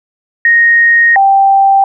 sine tone pair in turn, 1864.7 / 784 Hz, A#6 / G5, 0 / 0 cents, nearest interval octave + minor third, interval 1500 cents, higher first, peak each -4 dBFS, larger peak neither, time 0.45-1.16 / 1.16-1.84 s, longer first, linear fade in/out 2 ms, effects none

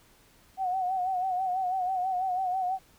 sine tone with vibrato, 743 Hz, F#5, 7 cents sharp, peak -26 dBFS, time 0.57-2.79 s, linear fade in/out 50 ms, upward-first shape sine, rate 6.1 Hz, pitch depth 62 cents each way, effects pink hiss -60 dBFS RMS until 2.98 s

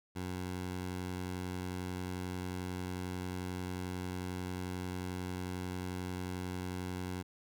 15% pulse tone, 91.2 Hz, F#2, 24 cents flat, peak -31 dBFS, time 0.15-7.23 s, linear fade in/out 20 ms, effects none

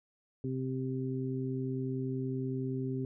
harmonic tone, 130.7 Hz, C3, 1 cent flat, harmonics 1 / 2 / 3, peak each -35 / -36 / -39 dBFS, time 0.44-3.05 s, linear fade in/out 2 ms, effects none

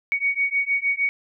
sine beating tone pair, 2236 / 2242.5 Hz, C#7 / C#7, +14 / +19 cents, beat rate 6.5 Hz, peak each -23 dBFS, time 0.12-1.09 s, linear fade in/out 0 ms, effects none

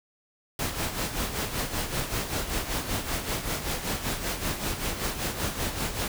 pink noise with tremolo, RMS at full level -28 dBFS, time 0.59-6.08 s, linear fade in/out 2 ms, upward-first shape sine, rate 5.2 Hz, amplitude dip 60%, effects none

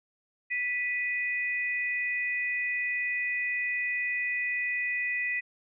sine tone pair together, 1969.9 / 2489 Hz, B6 / D#7, -5 / 0 cents, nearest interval major third, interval 405 cents, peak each -29 / -32 dBFS, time 0.5-5.41 s, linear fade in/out 20 ms, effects none

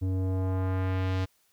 square tone with low-pass filter sweep, 93.7 Hz, F#2, 22 cents sharp, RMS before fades -28 dBFS, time 0.01-1.26 s, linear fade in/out 20 ms, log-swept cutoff 300 to 4800 Hz, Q 0.96, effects white hiss -68 dBFS RMS until 1.52 s

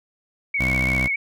sine tone with vibrato, 2217 Hz, C#7, in tune, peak -20 dBFS, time 0.54-1.16 s, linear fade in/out 5 ms, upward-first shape triangle, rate 15 Hz, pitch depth 51 cents each way
15% pulse tone, 64.2 Hz, C2, 32 cents flat, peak -16 dBFS, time 0.59-1.08 s, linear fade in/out 20 ms
effects none

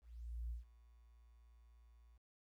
sine tone with ADSR envelope, 58.27 Hz, A#1, in tune, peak -39 dBFS, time 0.01-2.18 s, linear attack 490 ms, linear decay 140 ms, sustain -23 dB, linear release 13 ms, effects tanh soft clip ceiling -37 dBFS + 13-bit

